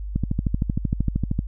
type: click train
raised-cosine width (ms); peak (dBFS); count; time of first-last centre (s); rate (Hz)
5; -9; 17; 0.16-1.391; 13
effects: added 50 Hz sine -28 dBFS peak until 1.47 s